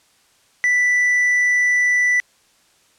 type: tone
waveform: triangle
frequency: 1975.5 Hz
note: B6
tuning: in tune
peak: -12 dBFS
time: 0.64-2.2 s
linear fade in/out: 0 ms
effects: white hiss -57 dBFS RMS until 2.98 s + low-pass 9000 Hz 12 dB/octave